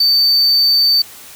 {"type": "tone", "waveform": "triangle", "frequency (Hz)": 4570, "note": "D8", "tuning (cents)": -48, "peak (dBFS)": -8, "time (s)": [0, 1.02], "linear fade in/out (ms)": 5, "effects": ["white hiss -37 dBFS RMS until 1.35 s"]}